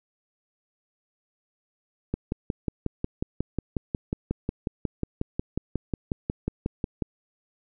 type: click train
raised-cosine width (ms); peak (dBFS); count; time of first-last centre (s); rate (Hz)
3; -13; 28; 2.14-7.022; 5.53
effects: none